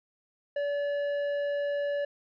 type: tone with tanh clipping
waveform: triangle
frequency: 574 Hz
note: D5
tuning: 40 cents flat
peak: -29 dBFS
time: 0.56-2.05 s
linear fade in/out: 5 ms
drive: 13 dB
effects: none